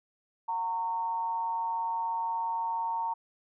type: tone with amplitude modulation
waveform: sine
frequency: 917 Hz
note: A#5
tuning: 29 cents flat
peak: -26 dBFS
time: 0.48-3.14 s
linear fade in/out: 10 ms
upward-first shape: sine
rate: 184 Hz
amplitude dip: 55%
effects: none